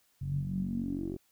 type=tone with low-pass filter sweep; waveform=10% pulse; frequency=46.25 Hz; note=F#1; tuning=in tune; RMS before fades=-34 dBFS; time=0.21-1.17 s; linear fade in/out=10 ms; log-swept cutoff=120 to 380 Hz; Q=8.5; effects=white hiss -70 dBFS RMS until 1.31 s